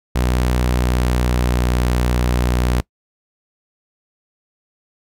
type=tone with pitch glide; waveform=sawtooth; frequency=61.74 to 61.1 Hz; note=B1 to B1; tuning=0 to -18 cents; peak=-11 dBFS; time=0.15-2.81 s; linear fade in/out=10 ms; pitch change=-18 cents; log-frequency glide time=0.55-1.62 s; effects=noise-tail reverb RT60 0.1 s tail -23 dB re dry